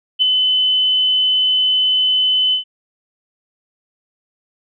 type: tone with ADSR envelope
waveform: sine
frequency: 3026 Hz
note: F#7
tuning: 38 cents sharp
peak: -8 dBFS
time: 0.19-2.64 s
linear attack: 32 ms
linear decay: 6 ms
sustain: -4 dB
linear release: 110 ms
effects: none